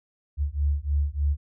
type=beating tone pair; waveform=sine; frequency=70.7 / 74 Hz; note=C#2 / D2; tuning=+35 / +14 cents; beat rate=3.3 Hz; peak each=-25 dBFS; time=0.37-1.37 s; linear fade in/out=50 ms; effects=none